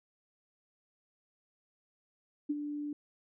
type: tone with ADSR envelope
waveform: sine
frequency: 293.7 Hz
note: D4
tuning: in tune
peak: -27 dBFS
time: 2.49-2.93 s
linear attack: 13 ms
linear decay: 34 ms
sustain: -8 dB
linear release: 3 ms
effects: none